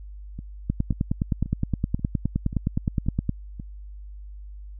two click trains, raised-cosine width 5 ms, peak -10 / -22 dBFS, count 26 / 7, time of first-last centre 0.7-3.293 / 0.39-3.599 s, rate 9.64 / 1.87 Hz, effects added 50 Hz sine -37 dBFS peak until 4.79 s

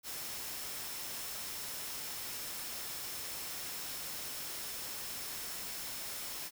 sine tone in noise, 5320 Hz, E8, 15 cents sharp, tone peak -51 dBFS, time 0.03-6.51 s, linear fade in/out 50 ms, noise white, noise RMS -42 dBFS, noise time 0.03-6.51 s, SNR -12 dB, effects none

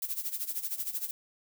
violet noise with tremolo, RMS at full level -32 dBFS, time 0.02-1.11 s, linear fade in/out 2 ms, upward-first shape sine, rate 13 Hz, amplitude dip 80%, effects none

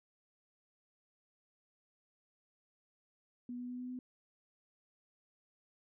sine tone with pitch steps, 244.6 / 246.4 / 248.3 / 250.2 / 252.1 Hz, B3 / B3 / B3 / B3 / B3, -16 / -4 / +9 / +23 / +36 cents, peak -40 dBFS, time 3.49-3.99 s, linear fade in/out 2 ms, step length 100 ms, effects none

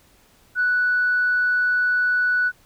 sine tone, 1480 Hz, F#6, in tune, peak -16 dBFS, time 0.55-2.52 s, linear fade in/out 50 ms, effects tanh soft clip ceiling -12 dBFS + pink hiss -56 dBFS RMS until 2.65 s

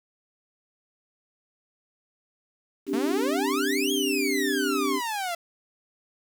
sine chord, C suspended second, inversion none, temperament equal, 261.6 / 293.7 / 392 Hz, C4 / D4 / G4, 0 / 0 / 0 cents, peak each -30 / -28 / -28 dBFS, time 2.86-5.01 s, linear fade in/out 50 ms
sawtooth exponential two-way sweep, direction up then down, 210 to 3322 to 667 Hz, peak -24 dBFS, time 2.93-5.35 s, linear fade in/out 5 ms, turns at 3.92 s
effects 8-bit

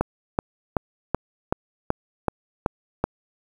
click train, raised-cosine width 1 ms, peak -6 dBFS, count 9, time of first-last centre 0.01-3.04 s, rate 2.64 Hz, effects 7-bit

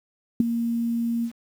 sine tone with ADSR envelope, 233.1 Hz, A#3, in tune, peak -11 dBFS, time 0.4-1.32 s, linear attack 3 ms, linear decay 14 ms, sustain -11 dB, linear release 81 ms, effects 8-bit

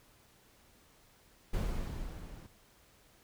brown noise with level ramp, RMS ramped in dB -32 to -49 dBFS, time 1.53-2.47 s, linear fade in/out 10 ms, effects pink hiss -64 dBFS RMS until 3.23 s

